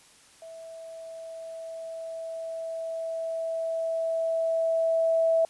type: tone with level ramp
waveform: sine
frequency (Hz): 655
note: E5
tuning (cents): -11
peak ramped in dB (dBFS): -41 to -19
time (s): 0.42-5.45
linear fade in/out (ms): 2
effects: white hiss -56 dBFS RMS until 5.49 s + resampled to 24000 Hz